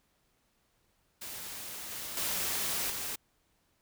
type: noise with level steps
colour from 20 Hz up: white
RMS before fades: -42 / -40 / -33 / -37 dBFS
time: 1.21-3.16 s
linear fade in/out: 10 ms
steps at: 1.91 / 2.17 / 2.9 s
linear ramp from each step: 2 ms
effects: pink hiss -73 dBFS RMS until 3.81 s